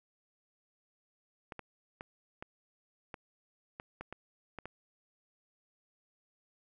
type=clicks; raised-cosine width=0.5 ms; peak=-27 dBFS; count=10; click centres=1.522 / 1.593 / 2.009 / 2.425 / 3.142 / 3.799 / 4.01 / 4.126 / 4.587 / 4.656 s; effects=none